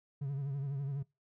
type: tone with vibrato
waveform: triangle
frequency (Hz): 138.9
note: C#3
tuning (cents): +4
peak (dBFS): -31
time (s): 0.21-1.03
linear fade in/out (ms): 10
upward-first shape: triangle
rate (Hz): 12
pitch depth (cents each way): 81
effects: noise-tail reverb RT60 0.2 s tail -23 dB re dry + tanh soft clip ceiling -28 dBFS